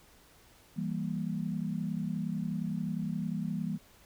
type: chord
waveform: sine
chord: E diminished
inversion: none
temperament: equal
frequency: 164.81 / 196 / 233.1 Hz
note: E3 / G3 / Bb3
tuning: 0 / 0 / 0 cents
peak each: -35 / -35 / -37 dBFS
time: 0.76-3.78 s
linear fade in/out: 20 ms
effects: pink hiss -60 dBFS RMS until 4.05 s